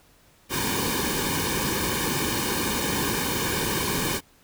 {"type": "noise with comb filter", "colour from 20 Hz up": "pink", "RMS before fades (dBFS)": -26, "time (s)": [0.49, 4.21], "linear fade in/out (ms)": 50, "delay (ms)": 1.5, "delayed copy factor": -0.85, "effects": ["pink hiss -58 dBFS RMS until 4.43 s"]}